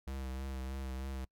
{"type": "tone with vibrato", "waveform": "square", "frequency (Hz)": 66.1, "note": "C2", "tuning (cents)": 18, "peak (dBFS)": -39, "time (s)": [0.07, 1.25], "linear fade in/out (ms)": 5, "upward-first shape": "sine", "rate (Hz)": 3.2, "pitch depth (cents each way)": 31, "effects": ["noise-tail reverb RT60 0.1 s tail -25 dB re dry"]}